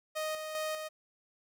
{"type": "tone with tremolo", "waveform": "sawtooth", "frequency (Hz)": 622.3, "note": "D#5", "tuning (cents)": 0, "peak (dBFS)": -29, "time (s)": [0.15, 0.89], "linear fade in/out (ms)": 20, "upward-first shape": "square", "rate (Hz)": 2.5, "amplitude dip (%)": 45, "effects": []}